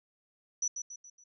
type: tone with echo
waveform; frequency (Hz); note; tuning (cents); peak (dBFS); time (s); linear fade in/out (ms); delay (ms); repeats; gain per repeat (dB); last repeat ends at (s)
sine; 5920; F#8; 0; -28; 0.62-0.68; 5; 140; 4; -7; 1.24
effects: none